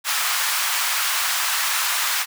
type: high-pass noise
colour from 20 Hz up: pink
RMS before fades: -22 dBFS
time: 0.04-2.26 s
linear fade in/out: 50 ms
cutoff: 1000 Hz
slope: 24 dB/octave
effects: none